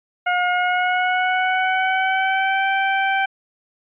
20% pulse tone with pitch glide, 717 to 777.4 Hz, F5 to G5, +45 to -15 cents, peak -12 dBFS, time 0.26-3.26 s, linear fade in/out 10 ms, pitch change +140 cents, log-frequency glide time 0.49-2.67 s, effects resampled to 8000 Hz

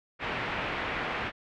white low-pass noise, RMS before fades -33 dBFS, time 0.19-1.32 s, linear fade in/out 50 ms, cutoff 2500 Hz, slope 24 dB/octave, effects none

